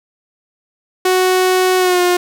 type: tone with pitch glide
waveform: sawtooth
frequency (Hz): 370 to 356.6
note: F#4 to F4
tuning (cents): 0 to +36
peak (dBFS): -7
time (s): 1.05-2.17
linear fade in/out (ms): 5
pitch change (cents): -64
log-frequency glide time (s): 1.78-2.01
effects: none